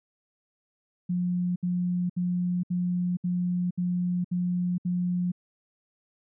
sine tone bursts, 178.2 Hz, F3, 35 cents sharp, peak -24 dBFS, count 8, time 1.09-5.319 s, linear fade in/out 10 ms, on 470 ms, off 67 ms, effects none

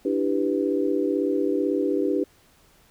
sine chord, E minor seventh, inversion third, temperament equal, 293.7 / 329.6 / 392 / 493.9 Hz, D4 / E4 / G4 / B4, 0 / 0 / 0 / 0 cents, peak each -25 / -28 / -25 / -28 dBFS, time 0.05-2.24 s, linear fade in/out 5 ms, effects pink hiss -58 dBFS RMS until 2.9 s

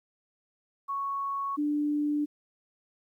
sine tone pair in turn, 1108.7 / 295.2 Hz, C#6 / D4, 0 / +9 cents, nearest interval octave + major seventh, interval 2291 cents, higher first, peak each -29 / -25 dBFS, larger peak second, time 0.88-1.57 / 1.57-2.26 s, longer neither, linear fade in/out 20 ms, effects 11-bit

